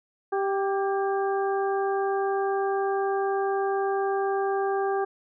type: harmonic tone with a mistuned harmonic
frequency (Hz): 392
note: G4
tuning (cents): 0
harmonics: 1 / 2 / 3 / 4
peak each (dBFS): -25 / -28 / -35 / -37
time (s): 0.32-5.05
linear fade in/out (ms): 10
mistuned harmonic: 4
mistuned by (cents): +37
effects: none